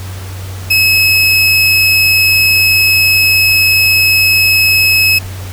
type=tone; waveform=30% pulse; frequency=2575 Hz; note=E7; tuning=41 cents flat; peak=-4 dBFS; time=0.7-5.19 s; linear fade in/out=10 ms; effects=added 94 Hz sine -22 dBFS peak until 5.52 s + pink hiss -31 dBFS RMS until 5.52 s